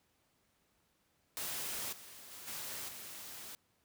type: noise with level steps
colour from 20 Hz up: white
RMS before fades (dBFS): -40 / -53 / -50 / -43 / -48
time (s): 1.37-3.55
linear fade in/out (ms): 0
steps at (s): 1.92 / 2.31 / 2.47 / 2.88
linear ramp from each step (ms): 10
effects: pink hiss -75 dBFS RMS until 3.84 s + high-pass 60 Hz 12 dB/octave